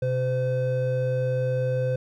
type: tone pair together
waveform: triangle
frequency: 127.8 / 511.2 Hz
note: C3 / C5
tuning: -40 / -40 cents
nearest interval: 2 octaves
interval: 2400 cents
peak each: -23 dBFS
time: 0.02-1.96 s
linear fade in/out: 5 ms
effects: none